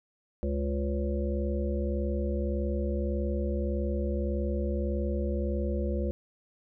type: harmonic tone with a mistuned harmonic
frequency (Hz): 70.3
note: C#2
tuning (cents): +25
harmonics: 1 / 3 / 5 / 7 / 8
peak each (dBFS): -29 / -34 / -36 / -37 / -38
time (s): 0.43-6.11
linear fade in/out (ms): 0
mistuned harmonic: 7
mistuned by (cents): +30
effects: none